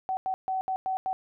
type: tone bursts at uneven times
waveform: sine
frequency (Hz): 757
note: F#5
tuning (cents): +39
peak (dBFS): -26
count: 6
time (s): 0.09-0.17 / 0.26-0.34 / 0.48-0.61 / 0.68-0.76 / 0.86-0.97 / 1.06-1.13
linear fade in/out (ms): 0
effects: none